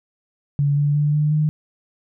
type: tone with pitch steps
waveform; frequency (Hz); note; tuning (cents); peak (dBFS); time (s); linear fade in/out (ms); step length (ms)
sine; 143 / 145.33 / 147.7 / 150.11 / 152.56; D3 / D3 / D3 / D3 / D#3; -46 / -18 / +10 / +38 / -34; -15; 0.59-1.49; 0; 180
effects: none